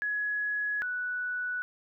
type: tone pair in turn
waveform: sine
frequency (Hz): 1682 / 1479.7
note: G#6 / F#6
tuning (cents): +22 / 0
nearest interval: major second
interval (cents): 222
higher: first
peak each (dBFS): -28 / -30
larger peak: first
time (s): 0.02-0.82 / 0.82-1.62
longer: neither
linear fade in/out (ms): 0
effects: none